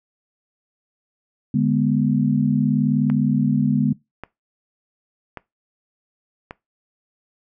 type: chord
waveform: sine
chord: G# diminished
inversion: second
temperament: equal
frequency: 146.83 / 207.7 / 246.9 Hz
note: D3 / G#3 / B3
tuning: 0 / 0 / 0 cents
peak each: -20 dBFS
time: 1.54-3.93 s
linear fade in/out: 5 ms
type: click train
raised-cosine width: 0.5 ms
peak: -17 dBFS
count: 4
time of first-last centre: 3.1-6.509 s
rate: 0.88 Hz
effects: noise-tail reverb RT60 0.2 s tail -21 dB re dry